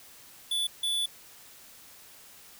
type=tone bursts at uneven times; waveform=square; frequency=3464 Hz; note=A7; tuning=28 cents flat; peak=-27 dBFS; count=2; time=0.51-0.67 / 0.83-1.06 s; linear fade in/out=5 ms; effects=white hiss -52 dBFS RMS until 2.59 s